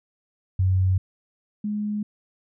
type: tone pair in turn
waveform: sine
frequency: 93.5 / 209.2 Hz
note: F#2 / G#3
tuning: +19 / +13 cents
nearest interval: octave + major second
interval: 1394 cents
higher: second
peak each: -17 / -24 dBFS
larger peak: first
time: 0.59-0.98 / 1.64-2.03 s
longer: neither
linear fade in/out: 5 ms
effects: none